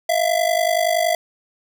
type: ring-modulated tone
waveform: square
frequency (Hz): 670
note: E5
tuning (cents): +28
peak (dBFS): -14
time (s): 0.09-1.15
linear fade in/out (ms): 2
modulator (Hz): 25.3
effects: none